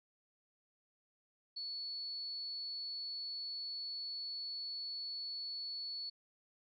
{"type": "tone", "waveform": "sine", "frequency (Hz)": 4420, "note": "C#8", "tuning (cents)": -6, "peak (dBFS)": -40, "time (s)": [1.56, 6.1], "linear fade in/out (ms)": 10, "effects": []}